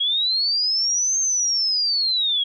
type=linear two-way sweep; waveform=sine; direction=up then down; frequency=3265 to 6400 to 3265 Hz; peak=-18 dBFS; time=0-2.44 s; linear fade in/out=10 ms; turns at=1.19 s; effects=none